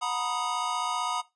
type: chord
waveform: square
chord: B major seventh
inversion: second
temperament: equal with one note detuned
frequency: 729 / 932.3 / 987.8 / 1244.5 Hz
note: F#5 / A#5 / B5 / D#6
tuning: -26 / 0 / 0 / 0 cents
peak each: -36 / -35 / -34 / -33 dBFS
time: 0.01-1.22 s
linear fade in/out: 20 ms
effects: noise-tail reverb RT60 0.2 s tail -17 dB re dry + resampled to 22050 Hz